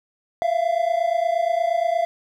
triangle tone pair together, 667.5 / 696 Hz, E5 / F5, +22 / -6 cents, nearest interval minor second, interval 72 cents, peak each -19 / -20 dBFS, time 0.42-2.05 s, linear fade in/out 0 ms, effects none

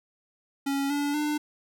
square tone with pitch steps, 277.2 / 287.8 / 298.8 Hz, C#4 / D4 / D4, 0 / -35 / +30 cents, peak -26 dBFS, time 0.66-1.38 s, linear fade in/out 10 ms, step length 240 ms, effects none

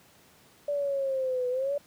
sine linear two-way sweep, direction down then up, 582 to 493.9 to 582 Hz, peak -26 dBFS, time 0.68-1.78 s, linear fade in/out 5 ms, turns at 1.49 s, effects pink hiss -58 dBFS RMS until 1.86 s + high-pass 100 Hz 12 dB/octave

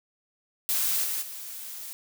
blue noise with level steps, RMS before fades -26 / -30 / -39 dBFS, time 0.69-1.93 s, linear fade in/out 0 ms, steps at 1.03 / 1.21 s, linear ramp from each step 20 ms, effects none

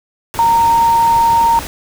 sine tone in noise, 924 Hz, A#5, 16 cents flat, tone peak -8 dBFS, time 0.39-1.59 s, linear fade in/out 0 ms, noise pink, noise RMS -26 dBFS, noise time 0.34-1.67 s, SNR +15 dB, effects none

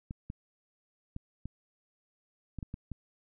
clicks, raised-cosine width 5 ms, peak -26 dBFS, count 8, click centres 0.109 / 0.301 / 1.164 / 1.456 / 2.587 / 2.628 / 2.741 / 2.917 s, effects none

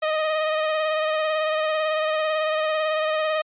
sawtooth tone with vibrato, 622.3 Hz, D#5, in tune, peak -17 dBFS, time 0.02-3.42 s, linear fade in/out 10 ms, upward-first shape sine, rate 18 Hz, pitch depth 24 cents each way, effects resampled to 8000 Hz

